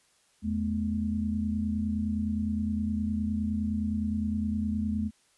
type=tone cluster; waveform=sine; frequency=82.6 / 213.4 / 243.1 Hz; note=E2 / G#3 / B3; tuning=+4 / +47 / -27 cents; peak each=-33 / -28 / -36 dBFS; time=0.42-5.11 s; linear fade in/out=50 ms; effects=white hiss -66 dBFS RMS until 5.37 s + resampled to 24000 Hz